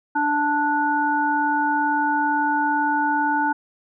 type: harmonic tone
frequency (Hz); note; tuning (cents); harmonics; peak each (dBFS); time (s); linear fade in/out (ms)
293.7; D4; 0; 1 / 3 / 5; -25 / -20 / -24; 0.15-3.53; 10
effects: none